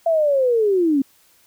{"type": "linear sweep", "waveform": "sine", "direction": "down", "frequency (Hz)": [677, 262.3], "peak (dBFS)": -14, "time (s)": [0.06, 1.02], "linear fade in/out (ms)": 5, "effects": ["white hiss -56 dBFS RMS until 1.46 s"]}